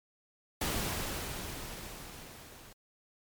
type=noise with level ramp; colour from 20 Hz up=pink; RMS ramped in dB=-32 to -53 dBFS; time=0.61-2.73 s; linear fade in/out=5 ms; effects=MP3 96 kbps